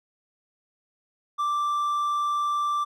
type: tone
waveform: triangle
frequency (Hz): 1174.7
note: D6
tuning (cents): 0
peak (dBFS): -21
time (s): 1.38-2.85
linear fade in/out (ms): 20
effects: none